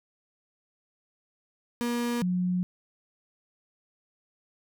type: tone pair in turn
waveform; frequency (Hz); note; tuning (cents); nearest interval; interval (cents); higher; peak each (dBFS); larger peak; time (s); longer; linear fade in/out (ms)
35% pulse / sine; 238.9 / 180.59; A#3 / F#3; +43 / -42; perfect fourth; 485; first; -25 / -24; second; 1.81-2.22 / 2.22-2.63; neither; 0
effects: none